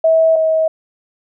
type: tone pair in turn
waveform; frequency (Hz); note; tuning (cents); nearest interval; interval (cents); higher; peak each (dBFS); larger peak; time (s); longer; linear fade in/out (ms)
sine; 647 / 638.5; E5 / D#5; -32 / +45; unison; 23; first; -8 / -11; first; 0.04-0.36 / 0.36-0.68; neither; 5
effects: none